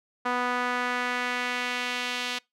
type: tone with band-pass filter sweep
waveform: sawtooth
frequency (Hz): 246.9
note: B3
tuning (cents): 0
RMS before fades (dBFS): -29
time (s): 0.25-2.39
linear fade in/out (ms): 10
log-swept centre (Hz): 1200 to 3300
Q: 1.4
effects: noise-tail reverb RT60 0.2 s tail -25 dB re dry